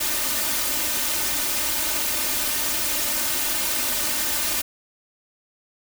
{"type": "noise with comb filter", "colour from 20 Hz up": "white", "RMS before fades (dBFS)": -24, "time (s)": [0, 4.62], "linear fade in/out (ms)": 10, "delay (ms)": 3.3, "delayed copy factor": 0.85, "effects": []}